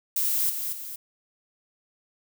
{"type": "noise with echo", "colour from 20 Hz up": "violet", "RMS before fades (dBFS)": -25, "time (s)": [0.16, 0.5], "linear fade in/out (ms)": 5, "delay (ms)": 230, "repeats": 2, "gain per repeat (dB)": -6, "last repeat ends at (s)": 0.96, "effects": []}